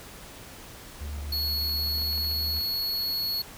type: tone with pitch glide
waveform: triangle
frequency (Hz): 72.7 to 75.13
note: D2 to D2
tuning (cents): -17 to +40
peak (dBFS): -30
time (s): 1-2.61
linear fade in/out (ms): 20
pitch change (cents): +57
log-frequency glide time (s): 1.61-2.47
type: tone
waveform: square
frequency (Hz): 4357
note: C#8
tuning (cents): -31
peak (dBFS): -27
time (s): 1.32-3.42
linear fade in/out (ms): 5
type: clicks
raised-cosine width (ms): 0.3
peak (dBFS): -30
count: 11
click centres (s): 1.695 / 1.872 / 1.983 / 2.019 / 2.13 / 2.179 / 2.247 / 2.314 / 2.567 / 2.609 / 2.741
effects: pink hiss -45 dBFS RMS until 3.57 s